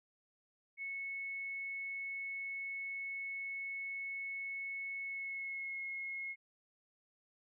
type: tone with pitch glide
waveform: sine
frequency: 2201 to 2167 Hz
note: C#7 to C#7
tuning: -13 to -40 cents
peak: -39 dBFS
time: 0.77-6.36 s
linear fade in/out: 50 ms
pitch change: -27 cents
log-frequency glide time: 5.03-5.82 s
effects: none